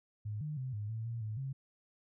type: tone with pitch steps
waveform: sine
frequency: 105.4 / 151.2 / 129.5 / 104.4 / 111.9 / 116.1 / 107.9 / 134.6 Hz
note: G#2 / D#3 / C3 / G#2 / A2 / A#2 / A2 / C3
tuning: +26 / -49 / -17 / +10 / +30 / -7 / -33 / +49 cents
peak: -36 dBFS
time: 0.25-1.53 s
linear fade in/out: 10 ms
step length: 160 ms
effects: none